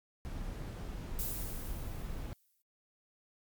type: noise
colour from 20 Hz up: brown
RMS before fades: -40 dBFS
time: 0.25-2.33 s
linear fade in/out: 0 ms
type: noise with exponential decay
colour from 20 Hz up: violet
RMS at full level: -36 dBFS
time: 1.19-2.62 s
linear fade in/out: 0 ms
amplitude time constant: 310 ms
effects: MP3 96 kbps